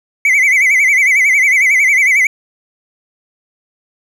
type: tone with vibrato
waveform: triangle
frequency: 2153 Hz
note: C7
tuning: 49 cents sharp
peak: -6 dBFS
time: 0.25-2.27 s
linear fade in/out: 2 ms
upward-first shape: sine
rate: 11 Hz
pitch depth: 130 cents each way
effects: none